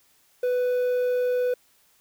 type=tone with quantisation; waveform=triangle; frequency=497 Hz; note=B4; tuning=11 cents sharp; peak=-19 dBFS; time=0.43-1.54 s; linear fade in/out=5 ms; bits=8; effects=white hiss -62 dBFS RMS until 2 s